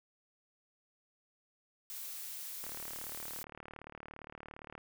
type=noise; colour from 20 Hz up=blue; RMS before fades=-44 dBFS; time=1.9-3.43 s; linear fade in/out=0 ms
type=click train; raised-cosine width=0.5 ms; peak=-32 dBFS; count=81; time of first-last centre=2.64-4.779 s; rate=37.4 Hz
effects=none